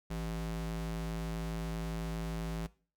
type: ring-modulated tone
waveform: square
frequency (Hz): 110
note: A2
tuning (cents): 0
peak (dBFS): -33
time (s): 0.1-2.67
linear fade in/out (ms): 10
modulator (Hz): 56.2
effects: noise-tail reverb RT60 0.4 s tail -20 dB re dry